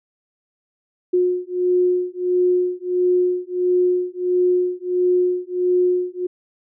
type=beating tone pair; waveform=sine; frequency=360 / 361.5 Hz; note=F#4 / F#4; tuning=-47 / -40 cents; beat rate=1.5 Hz; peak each=-19 dBFS; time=1.13-6.27 s; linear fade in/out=10 ms; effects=none